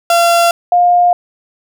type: tone pair in turn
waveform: 35% pulse / sine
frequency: 685 / 707.9 Hz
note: F5 / F5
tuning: -34 / +23 cents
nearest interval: minor second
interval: 57 cents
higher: second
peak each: -6 dBFS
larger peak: neither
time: 0.1-0.51 / 0.72-1.13 s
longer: neither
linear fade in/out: 2 ms
effects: none